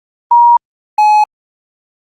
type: tone pair in turn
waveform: sine / triangle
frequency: 950 / 846.4 Hz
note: A#5 / G#5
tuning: +33 / +33 cents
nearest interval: major second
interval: 200 cents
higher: first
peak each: -3 dBFS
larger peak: neither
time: 0.31-0.57 / 0.98-1.24 s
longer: neither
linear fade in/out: 5 ms
effects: Opus 32 kbps